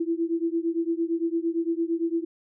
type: beating tone pair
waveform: sine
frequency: 329.6 / 338.4 Hz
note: E4 / E4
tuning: 0 / +45 cents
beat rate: 8.8 Hz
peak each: -26 / -27 dBFS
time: 0-2.25 s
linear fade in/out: 10 ms
effects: none